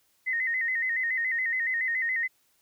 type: tone with vibrato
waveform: sine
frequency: 1942 Hz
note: B6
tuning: 30 cents flat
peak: -25 dBFS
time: 0.26-2.28 s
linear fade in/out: 20 ms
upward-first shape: square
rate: 7.1 Hz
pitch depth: 80 cents each way
effects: white hiss -68 dBFS RMS until 2.61 s